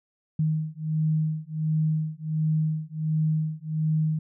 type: beating tone pair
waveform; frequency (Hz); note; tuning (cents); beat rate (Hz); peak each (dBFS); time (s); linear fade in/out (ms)
sine; 155.56 / 156.96; D#3 / D#3; 0 / +15; 1.4; -26; 0.39-4.19; 5
effects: none